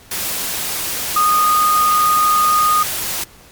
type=tone in noise; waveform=sine; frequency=1234 Hz; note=D#6; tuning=15 cents flat; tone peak=-11 dBFS; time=1.16-2.83 s; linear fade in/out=5 ms; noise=white; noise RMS=-22 dBFS; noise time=0.11-3.24 s; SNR=+8 dB; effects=pink hiss -44 dBFS RMS until 3.51 s + MP3 96 kbps